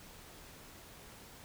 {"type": "silence", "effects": ["pink hiss -54 dBFS RMS until 1.44 s"]}